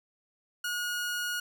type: tone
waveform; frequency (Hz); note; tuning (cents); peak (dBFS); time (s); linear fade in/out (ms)
sawtooth; 1444; F#6; -43; -27; 0.64-1.4; 5
effects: none